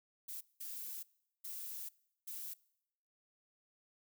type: noise bursts at uneven times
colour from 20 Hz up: violet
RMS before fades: -45 dBFS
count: 4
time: 0.28-0.41 / 0.6-1.03 / 1.44-1.89 / 2.27-2.54 s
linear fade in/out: 10 ms
effects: noise-tail reverb RT60 0.8 s tail -23 dB re dry